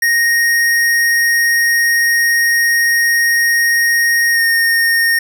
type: tone with pitch glide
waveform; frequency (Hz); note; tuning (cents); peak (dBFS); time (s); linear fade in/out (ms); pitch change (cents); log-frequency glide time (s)
square; 1864.7 to 1843.3; A#6 to A#6; 0 to -20; -11; 0.02-5.19; 5; -20; 4.33-4.4
effects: none